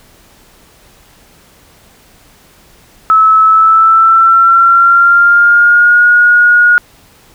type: tone with pitch glide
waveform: sine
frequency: 1300 to 1442.4 Hz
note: E6 to F#6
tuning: -24 to -45 cents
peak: -3 dBFS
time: 3.1-6.78 s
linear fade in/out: 0 ms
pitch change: +179 cents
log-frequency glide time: 3.44-6.05 s
effects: pink hiss -44 dBFS RMS until 7.34 s